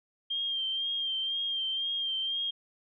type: tone with vibrato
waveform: sine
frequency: 3188 Hz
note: G7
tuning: 28 cents sharp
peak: -29 dBFS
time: 0.3-2.51 s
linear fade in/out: 10 ms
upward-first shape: sine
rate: 2 Hz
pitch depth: 36 cents each way
effects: none